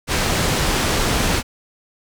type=low-pass noise; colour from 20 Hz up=pink; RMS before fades=-19 dBFS; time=0.07-1.43 s; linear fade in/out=50 ms; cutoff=8800 Hz; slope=12 dB/octave; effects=none